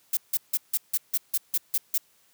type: noise bursts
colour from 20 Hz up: violet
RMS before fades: -24 dBFS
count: 10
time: 0.13-1.98 s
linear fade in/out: 5 ms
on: 41 ms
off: 160 ms
effects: white hiss -63 dBFS RMS until 2.33 s + high-pass 60 Hz 12 dB/octave